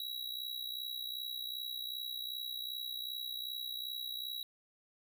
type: tone with amplitude modulation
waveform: square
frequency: 3880 Hz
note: B7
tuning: 31 cents flat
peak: -36 dBFS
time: 0-4.43 s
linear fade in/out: 2 ms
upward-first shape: sine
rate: 62.6 Hz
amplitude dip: 75%
effects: none